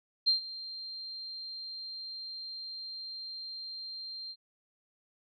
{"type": "tone with ADSR envelope", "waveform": "sine", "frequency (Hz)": 4173, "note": "C8", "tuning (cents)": -5, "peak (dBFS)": -21, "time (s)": [0.26, 4.36], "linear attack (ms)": 21, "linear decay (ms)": 120, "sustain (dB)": -18, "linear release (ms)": 56, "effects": []}